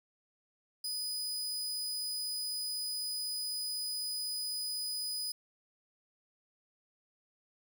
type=tone; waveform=sawtooth; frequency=4978 Hz; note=D#8; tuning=in tune; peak=-32 dBFS; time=0.84-5.32 s; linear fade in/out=5 ms; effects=none